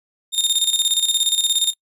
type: tone with tremolo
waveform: sawtooth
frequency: 3661 Hz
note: A#7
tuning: 32 cents flat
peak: -11 dBFS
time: 0.32-1.74 s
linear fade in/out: 50 ms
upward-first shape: square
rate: 17 Hz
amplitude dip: 65%
effects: noise-tail reverb RT60 0.1 s tail -25 dB re dry + resampled to 32000 Hz